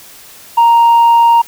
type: tone with tanh clipping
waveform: sine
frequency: 932.3 Hz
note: A#5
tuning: in tune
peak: -5 dBFS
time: 0.57-1.42 s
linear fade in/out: 10 ms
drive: 1 dB
effects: white hiss -37 dBFS RMS until 1.47 s